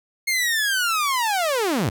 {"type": "linear sweep", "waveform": "sawtooth", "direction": "down", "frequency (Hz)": [2155, 80.1], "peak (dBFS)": -16, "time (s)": [0.27, 1.9], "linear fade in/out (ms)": 10, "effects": []}